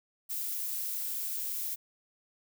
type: noise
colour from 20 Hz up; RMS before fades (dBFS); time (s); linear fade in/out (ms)
violet; -35; 0.29-1.76; 20
effects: none